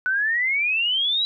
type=exponential sweep; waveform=sine; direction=up; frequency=1480 to 3951 Hz; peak=-19 dBFS; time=0.06-1.25 s; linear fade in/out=0 ms; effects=none